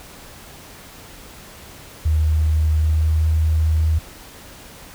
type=tone with pitch glide; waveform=sine; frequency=77.78 to 79.14 Hz; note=D#2 to D#2; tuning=0 to +30 cents; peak=-14 dBFS; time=2.05-3.99 s; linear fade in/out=10 ms; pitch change=+30 cents; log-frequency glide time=2.75-3.24 s; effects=pink hiss -41 dBFS RMS until 4.94 s